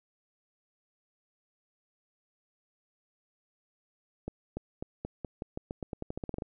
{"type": "accelerating click train", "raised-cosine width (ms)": 2, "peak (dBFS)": -22, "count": 18, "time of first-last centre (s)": [4.28, 6.422], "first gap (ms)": 290, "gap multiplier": 0.88, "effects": []}